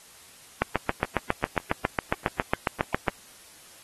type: click train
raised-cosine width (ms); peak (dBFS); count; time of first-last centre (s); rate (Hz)
0.5; -7; 19; 0.62-3.082; 7.31
effects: white hiss -51 dBFS RMS until 3.83 s + AAC 32 kbps